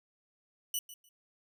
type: tone with echo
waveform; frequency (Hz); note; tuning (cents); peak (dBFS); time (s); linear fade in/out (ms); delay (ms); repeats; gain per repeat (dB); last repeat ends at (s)
10% pulse; 2960; F#7; 0; -23; 0.74-0.79; 2; 150; 2; -15; 1.09
effects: none